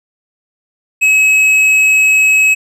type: tone with tanh clipping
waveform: triangle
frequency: 2564 Hz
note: E7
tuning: 49 cents flat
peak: -8 dBFS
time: 1.01-2.55 s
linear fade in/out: 20 ms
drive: 12 dB
effects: none